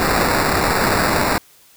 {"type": "noise with sample-and-hold", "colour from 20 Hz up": "blue", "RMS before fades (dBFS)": -17, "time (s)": [0, 1.38], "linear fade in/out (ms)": 0, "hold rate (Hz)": 3150, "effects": ["white hiss -50 dBFS RMS until 1.76 s"]}